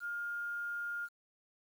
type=tone with quantisation; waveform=sine; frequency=1413 Hz; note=F6; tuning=20 cents sharp; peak=-36 dBFS; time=0-1.09 s; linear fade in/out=50 ms; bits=10; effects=none